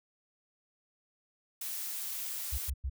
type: noise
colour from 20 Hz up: blue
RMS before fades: -38 dBFS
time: 1.61-2.7 s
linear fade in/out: 5 ms
type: tone bursts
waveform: sine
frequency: 66.8 Hz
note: C2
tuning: 36 cents sharp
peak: -31 dBFS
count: 3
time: 2.52-2.898 s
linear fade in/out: 10 ms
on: 60 ms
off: 99 ms
effects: none